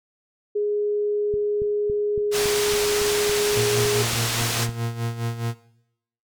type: tone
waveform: sine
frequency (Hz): 415.3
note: G#4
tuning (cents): 0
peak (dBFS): -20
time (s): 0.55-4.03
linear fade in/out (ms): 10
type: click train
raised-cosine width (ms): 5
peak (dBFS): -22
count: 13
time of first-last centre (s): 1.34-4.692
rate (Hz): 3.58
type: low-pass noise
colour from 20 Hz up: white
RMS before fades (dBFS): -26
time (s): 2.31-4.68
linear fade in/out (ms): 50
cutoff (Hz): 7300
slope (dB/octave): 12
type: tone with tremolo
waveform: 40% pulse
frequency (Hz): 116.54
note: A#2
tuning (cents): 0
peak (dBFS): -22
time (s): 3.54-5.55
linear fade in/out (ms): 50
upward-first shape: sine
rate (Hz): 4.8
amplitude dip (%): 70
effects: noise-tail reverb RT60 0.8 s tail -18 dB re dry